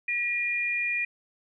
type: tone pair together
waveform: sine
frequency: 1927 / 2422 Hz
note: B6 / D#7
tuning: -43 / -47 cents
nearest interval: major third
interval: 396 cents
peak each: -32 / -26 dBFS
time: 0.08-1.05 s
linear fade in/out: 5 ms
effects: none